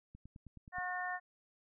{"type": "click train", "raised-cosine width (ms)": 5, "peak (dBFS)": -40, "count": 7, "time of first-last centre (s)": [0.15, 0.784], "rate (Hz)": 9.46}
{"type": "harmonic tone", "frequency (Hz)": 362.3, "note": "F#4", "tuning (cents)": -36, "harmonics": [2, 3, 4, 5], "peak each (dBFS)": [-40, -45, -46, -40], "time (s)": [0.72, 1.2], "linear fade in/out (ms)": 50}
{"effects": []}